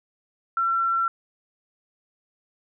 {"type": "tone", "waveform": "sine", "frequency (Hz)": 1354, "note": "E6", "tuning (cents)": 46, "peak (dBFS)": -20, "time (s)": [0.57, 1.08], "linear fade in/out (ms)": 2, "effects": []}